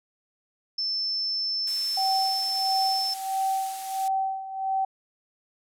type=tone; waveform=sine; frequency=5300 Hz; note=E8; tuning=9 cents sharp; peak=-25 dBFS; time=0.78-3.14 s; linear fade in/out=5 ms
type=noise; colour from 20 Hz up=blue; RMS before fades=-36 dBFS; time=1.67-4.08 s; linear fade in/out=2 ms
type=tone with tremolo; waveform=sine; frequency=770 Hz; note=G5; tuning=31 cents flat; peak=-22 dBFS; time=1.97-4.85 s; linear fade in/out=5 ms; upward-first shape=sine; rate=1.5 Hz; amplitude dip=75%
effects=low-pass 11000 Hz 12 dB/octave